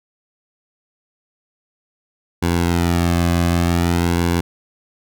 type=tone with flanger; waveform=sawtooth; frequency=86 Hz; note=F2; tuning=26 cents flat; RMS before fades=-17 dBFS; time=2.42-4.41 s; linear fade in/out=10 ms; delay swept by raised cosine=1.6 to 2.17 ms; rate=0.53 Hz; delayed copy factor=-0.75; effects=none